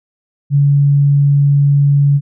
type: tone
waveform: sine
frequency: 142.1 Hz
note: C#3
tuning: 43 cents sharp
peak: -7 dBFS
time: 0.5-2.21 s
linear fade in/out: 50 ms
effects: none